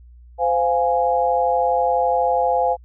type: chord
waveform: sine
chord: F minor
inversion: second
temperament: equal with one note detuned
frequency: 515.2 / 698.5 / 830.6 Hz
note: C5 / F5 / Ab5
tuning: -27 / 0 / 0 cents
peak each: -20 dBFS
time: 0.38-2.77 s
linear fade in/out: 50 ms
effects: added 60 Hz sine -42 dBFS peak until 2.84 s